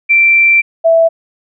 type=tone pair in turn; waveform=sine; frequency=2349 / 659.2 Hz; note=D7 / E5; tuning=0 / 0 cents; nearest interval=octave + minor seventh; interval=2200 cents; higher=first; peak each=-5 dBFS; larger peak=neither; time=0.09-0.62 / 0.84-1.09 s; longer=first; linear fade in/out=20 ms; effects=none